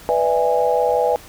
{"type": "chord", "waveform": "sine", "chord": "E dominant seventh", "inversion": "second", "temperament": "just", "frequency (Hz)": [494.4, 593.3, 659.3, 824.1], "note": ["B4", "D5", "E5", "G#5"], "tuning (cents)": [2, 18, 0, -14], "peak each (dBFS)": [-18, -22, -22, -20], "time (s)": [0.09, 1.16], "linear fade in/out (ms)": 0, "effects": ["pink hiss -42 dBFS RMS until 1.28 s"]}